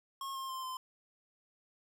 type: tone with pitch steps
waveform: square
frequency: 1084 / 1066.6 / 1049.5 / 1032.7 Hz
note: C#6 / C6 / C6 / C6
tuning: -39 / +33 / +5 / -23 cents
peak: -39 dBFS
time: 0.21-0.77 s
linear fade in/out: 2 ms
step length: 140 ms
effects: none